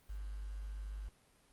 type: tone with quantisation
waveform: sine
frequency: 50.2 Hz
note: G1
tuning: 42 cents sharp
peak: -40 dBFS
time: 0.09-1.09 s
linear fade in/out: 10 ms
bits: 10
effects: pink hiss -68 dBFS RMS until 1.52 s + Opus 32 kbps